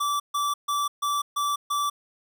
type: tone bursts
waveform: square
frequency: 1161 Hz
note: D6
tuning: 20 cents flat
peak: -24 dBFS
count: 6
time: 0-1.9 s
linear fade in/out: 10 ms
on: 200 ms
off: 140 ms
effects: none